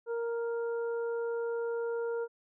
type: harmonic tone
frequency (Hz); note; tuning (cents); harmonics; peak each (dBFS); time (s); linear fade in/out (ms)
466.2; A#4; 0; 1 / 2 / 3; -31 / -45 / -45; 0.06-2.28; 50
effects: none